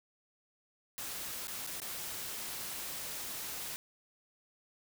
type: noise with dropouts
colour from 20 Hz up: white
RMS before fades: -41 dBFS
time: 0.98-3.76 s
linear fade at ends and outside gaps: 0 ms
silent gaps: 1.471-1.481 / 1.666-1.672 / 1.801-1.818 s
effects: none